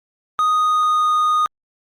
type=tone with pitch glide; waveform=triangle; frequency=1244.5 to 1234.5 Hz; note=D#6 to D#6; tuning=0 to -14 cents; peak=-12 dBFS; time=0.39-1.46 s; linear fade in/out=0 ms; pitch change=-14 cents; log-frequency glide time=0.5-1.12 s; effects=Opus 48 kbps